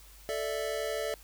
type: chord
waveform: square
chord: A suspended fourth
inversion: none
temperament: equal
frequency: 440 / 587.3 / 659.3 Hz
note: A4 / D5 / E5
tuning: 0 / 0 / 0 cents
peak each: -36 / -36 / -38 dBFS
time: 0.29-1.14 s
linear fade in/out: 0 ms
effects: added 50 Hz sine -53 dBFS peak until 1.23 s + white hiss -56 dBFS RMS until 1.23 s